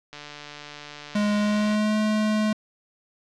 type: click train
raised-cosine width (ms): 0.2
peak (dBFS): -22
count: 239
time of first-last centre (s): 0.13-1.749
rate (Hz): 147
type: tone with pitch glide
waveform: square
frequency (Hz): 207.7 to 214.2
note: G#3 to A3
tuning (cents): 0 to -46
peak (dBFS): -21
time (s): 1.15-2.53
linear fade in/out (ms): 5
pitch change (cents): +54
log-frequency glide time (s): 1.36-1.97
effects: low-pass 6000 Hz 12 dB/octave

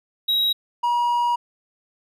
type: tone pair in turn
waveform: triangle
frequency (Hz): 3833 / 958.2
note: A#7 / A#5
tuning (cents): +47 / +47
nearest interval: 2 octaves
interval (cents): 2400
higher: first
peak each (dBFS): -16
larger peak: neither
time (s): 0.28-0.53 / 0.83-1.36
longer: second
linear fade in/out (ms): 10
effects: none

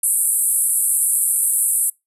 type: band-pass noise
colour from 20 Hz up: white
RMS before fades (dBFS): -18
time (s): 0.03-1.9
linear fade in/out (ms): 5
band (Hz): 8200 to 12000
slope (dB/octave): 96
effects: noise-tail reverb RT60 0.2 s tail -24 dB re dry

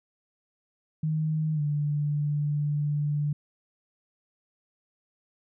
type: tone with pitch glide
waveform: sine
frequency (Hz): 156 to 147.24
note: D#3 to D3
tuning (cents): +5 to +5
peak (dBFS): -24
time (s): 1.03-3.33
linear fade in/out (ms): 5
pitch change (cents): -100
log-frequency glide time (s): 1.54-1.61
effects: none

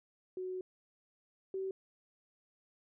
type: tone pair in turn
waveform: sine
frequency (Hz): 370 / 382.6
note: F#4 / G4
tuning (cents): 0 / -42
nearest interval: minor second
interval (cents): 58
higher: second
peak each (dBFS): -37 / -35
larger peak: second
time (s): 0.37-0.61 / 1.54-1.71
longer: first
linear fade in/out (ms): 2
effects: none

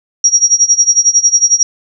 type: tone with tremolo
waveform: sine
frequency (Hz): 5680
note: F8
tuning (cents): +28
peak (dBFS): -3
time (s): 0.24-1.63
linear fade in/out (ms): 2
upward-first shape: sine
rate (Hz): 11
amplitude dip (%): 90
effects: none

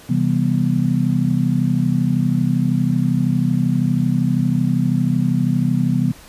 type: chord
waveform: sine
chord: C major seventh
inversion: none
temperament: just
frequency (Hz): 130.81 / 163.52 / 196.22 / 245.3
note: C3 / E3 / G3 / B3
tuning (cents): 0 / -14 / +2 / -12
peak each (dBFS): -20 / -19 / -22 / -20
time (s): 0.09-6.12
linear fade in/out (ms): 10
effects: pink hiss -43 dBFS RMS until 6.28 s + resampled to 32000 Hz

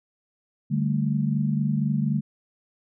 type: chord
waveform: sine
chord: D suspended fourth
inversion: none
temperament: equal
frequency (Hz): 146.83 / 196 / 220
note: D3 / G3 / A3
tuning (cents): 0 / 0 / 0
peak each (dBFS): -24 / -27 / -26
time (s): 0.7-2.21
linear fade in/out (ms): 20
effects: none

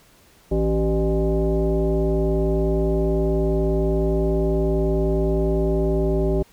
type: tone with frequency modulation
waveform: sine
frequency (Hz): 164.81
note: E3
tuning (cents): 0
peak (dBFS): -17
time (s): 0.51-6.43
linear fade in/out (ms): 10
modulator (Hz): 220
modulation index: 1.7
effects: pink hiss -54 dBFS RMS until 6.52 s

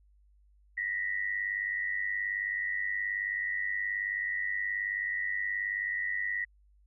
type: tone pair together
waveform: sine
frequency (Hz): 1864.7 / 1963.5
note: A#6 / B6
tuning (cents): 0 / -11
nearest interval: minor second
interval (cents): 89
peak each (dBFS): -34 / -32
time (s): 0.77-6.45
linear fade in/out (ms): 10
effects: added 50 Hz sine -60 dBFS peak until 6.86 s

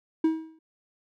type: tone with exponential decay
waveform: triangle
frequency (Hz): 320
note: D#4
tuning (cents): +49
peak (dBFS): -15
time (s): 0.24-0.59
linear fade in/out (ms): 5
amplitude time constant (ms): 74
effects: none

